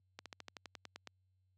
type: slowing click train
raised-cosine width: 0.2 ms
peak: -29 dBFS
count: 11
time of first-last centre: 0.19-1.073 s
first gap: 67 ms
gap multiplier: 1.06
effects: added 93 Hz sine -64 dBFS peak until 1.57 s + high-pass 150 Hz 12 dB/octave